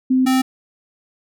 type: tone pair in turn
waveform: sine / square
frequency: 258.5 / 260.3 Hz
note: C4 / C4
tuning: -21 / -9 cents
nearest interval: unison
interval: 12 cents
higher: second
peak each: -12 / -14 dBFS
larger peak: first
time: 0.1-0.26 / 0.26-0.42 s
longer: neither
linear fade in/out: 10 ms
effects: none